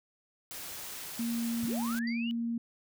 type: noise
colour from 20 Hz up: white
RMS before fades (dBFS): -42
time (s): 0.51-1.99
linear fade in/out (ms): 0
type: tone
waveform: sine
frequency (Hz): 232.9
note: A#3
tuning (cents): -1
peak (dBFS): -30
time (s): 1.19-2.58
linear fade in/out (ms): 5
type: linear sweep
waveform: sine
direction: up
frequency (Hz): 75 to 2982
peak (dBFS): -38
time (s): 1.63-2.31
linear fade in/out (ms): 0
type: tone with exponential decay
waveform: sine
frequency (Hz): 4678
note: D8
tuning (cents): -8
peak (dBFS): -39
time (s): 2.07-2.31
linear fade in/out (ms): 5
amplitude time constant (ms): 51
effects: none